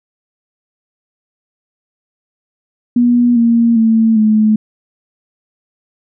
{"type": "tone with pitch steps", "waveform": "sine", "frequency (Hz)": [241.7, 232.7, 224, 215.6], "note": ["B3", "A#3", "A3", "A3"], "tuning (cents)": [-37, -3, 31, -35], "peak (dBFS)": -7, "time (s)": [2.96, 4.56], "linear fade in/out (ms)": 5, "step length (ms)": 400, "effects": []}